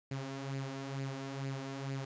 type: tone with flanger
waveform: sawtooth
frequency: 135.9 Hz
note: C#3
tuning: 34 cents flat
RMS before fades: -40 dBFS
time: 0.11-2.05 s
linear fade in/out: 5 ms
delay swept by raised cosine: 0.42 to 4.52 ms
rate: 2.2 Hz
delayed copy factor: +0.55
effects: resampled to 16000 Hz + 11-bit